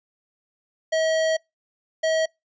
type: tone bursts at uneven times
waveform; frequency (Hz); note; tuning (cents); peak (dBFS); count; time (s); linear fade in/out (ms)
square; 640; D#5; +49; -20; 2; 0.92-1.37 / 2.03-2.26; 10
effects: noise-tail reverb RT60 0.2 s tail -26 dB re dry + resampled to 16000 Hz